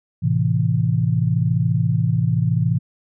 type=chord; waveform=sine; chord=A minor; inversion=none; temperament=equal; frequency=110 / 130.81 / 164.81 Hz; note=A2 / C3 / E3; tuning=0 / 0 / 0 cents; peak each=-20 dBFS; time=0.22-2.79 s; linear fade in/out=20 ms; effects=none

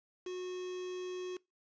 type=tone with quantisation; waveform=triangle; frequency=365.2 Hz; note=F#4; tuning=23 cents flat; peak=-36 dBFS; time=0.26-1.37 s; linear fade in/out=5 ms; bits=8; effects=noise-tail reverb RT60 0.2 s tail -22 dB re dry + resampled to 16000 Hz

